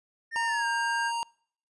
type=tone with pitch glide; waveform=triangle; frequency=1819 to 1601.9 Hz; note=A#6 to G6; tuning=-43 to +37 cents; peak=-27 dBFS; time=0.31-1.12 s; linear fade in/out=50 ms; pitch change=-220 cents; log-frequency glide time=0.46-0.66 s
type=tone; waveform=square; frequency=932.3 Hz; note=A#5; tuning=in tune; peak=-29 dBFS; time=0.36-1.23 s; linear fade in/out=0 ms
effects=noise-tail reverb RT60 0.6 s tail -26 dB re dry + resampled to 24000 Hz